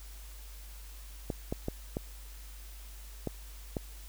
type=clicks; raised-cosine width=2 ms; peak=-19 dBFS; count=6; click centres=1.302 / 1.525 / 1.684 / 1.969 / 3.273 / 3.768 s; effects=added 50 Hz sine -45 dBFS peak until 4.08 s + white hiss -54 dBFS RMS until 4.08 s